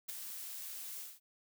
blue noise with ADSR envelope, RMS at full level -38 dBFS, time 0.08-1.2 s, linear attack 17 ms, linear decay 6 ms, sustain -7 dB, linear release 200 ms, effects none

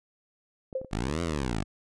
clicks, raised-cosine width 2 ms, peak -28 dBFS, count 6, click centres 0.728 / 0.815 / 0.847 / 1.092 / 1.434 / 1.516 s
sine tone with exponential decay, 524 Hz, C5, 2 cents sharp, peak -24 dBFS, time 0.75-0.93 s, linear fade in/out 5 ms, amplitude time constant 37 ms
10% pulse linear two-way sweep, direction up then down, 46.25 to 87.31 to 46.25 Hz, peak -20 dBFS, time 0.91-1.64 s, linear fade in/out 20 ms, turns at 1.22 s
effects resampled to 22050 Hz

